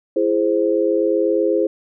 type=chord; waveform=sine; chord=E augmented; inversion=none; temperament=equal with one note detuned; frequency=335 / 415.3 / 523.3 Hz; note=E4 / G#4 / B#4; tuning=+28 / 0 / 0 cents; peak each=-19 dBFS; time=0.16-1.67 s; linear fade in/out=5 ms; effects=none